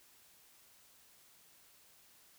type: silence
effects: white hiss -64 dBFS RMS until 2.38 s